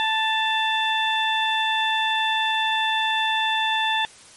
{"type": "harmonic tone with a mistuned harmonic", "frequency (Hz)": 880, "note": "A5", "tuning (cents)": 0, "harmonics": [1, 2, 3, 4], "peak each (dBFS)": [-23, -25, -29, -25], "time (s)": [0, 4.05], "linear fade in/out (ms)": 0, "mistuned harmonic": 3, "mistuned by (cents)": 28, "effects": ["white hiss -47 dBFS RMS until 4.36 s", "MP3 48 kbps"]}